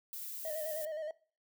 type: noise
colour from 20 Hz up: violet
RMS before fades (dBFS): -43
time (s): 0.13-0.85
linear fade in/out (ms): 0
type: tone with vibrato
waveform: triangle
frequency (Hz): 622.3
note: D#5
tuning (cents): 0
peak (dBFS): -35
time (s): 0.45-1.11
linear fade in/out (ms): 2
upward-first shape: square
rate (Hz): 9.6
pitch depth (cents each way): 47
effects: noise-tail reverb RT60 0.4 s tail -20 dB re dry